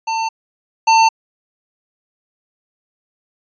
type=tone pair in turn; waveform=square; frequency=897 / 897 Hz; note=A5 / A5; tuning=+33 / +33 cents; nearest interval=unison; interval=0 cents; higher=neither; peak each=-18 / -9 dBFS; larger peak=second; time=0.07-0.29 / 0.87-1.09 s; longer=neither; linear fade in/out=10 ms; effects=resampled to 16000 Hz